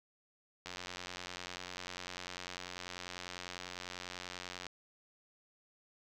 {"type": "click train", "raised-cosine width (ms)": 0.2, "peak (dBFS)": -25, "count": 362, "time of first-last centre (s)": [0.66, 4.667], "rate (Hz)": 90.1, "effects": ["11-bit"]}